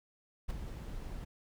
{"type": "noise with ADSR envelope", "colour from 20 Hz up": "brown", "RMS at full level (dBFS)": -32, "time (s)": [0.48, 1.25], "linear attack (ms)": 25, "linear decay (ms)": 8, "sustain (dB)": -10, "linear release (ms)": 13, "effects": []}